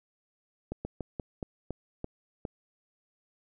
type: slowing click train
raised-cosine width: 2 ms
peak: -21 dBFS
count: 8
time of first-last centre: 0.72-2.452 s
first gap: 130 ms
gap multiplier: 1.21
effects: none